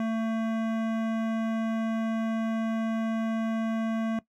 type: tone with hard clipping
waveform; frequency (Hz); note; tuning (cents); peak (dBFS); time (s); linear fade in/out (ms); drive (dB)
sine; 224; A3; +31; -28; 0-4.19; 2; 16
effects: noise-tail reverb RT60 0.1 s tail -18 dB re dry